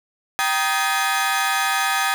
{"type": "tone cluster", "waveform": "30% pulse", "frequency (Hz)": [780, 943, 1249, 1704, 2078], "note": ["G5", "A#5", "D#6", "G#6", "C7"], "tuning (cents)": [-9, 20, 6, 44, -12], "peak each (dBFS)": [-21, -25, -21, -22, -29], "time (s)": [0.39, 2.14], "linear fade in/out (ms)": 0, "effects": []}